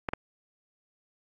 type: clicks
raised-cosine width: 0.5 ms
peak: -14 dBFS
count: 2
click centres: 0.088 / 0.135 s
effects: AAC 48 kbps